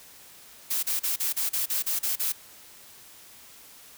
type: noise bursts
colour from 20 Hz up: blue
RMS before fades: -27 dBFS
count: 10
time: 0.7-2.324 s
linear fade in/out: 10 ms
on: 130 ms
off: 36 ms
effects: white hiss -50 dBFS RMS until 3.97 s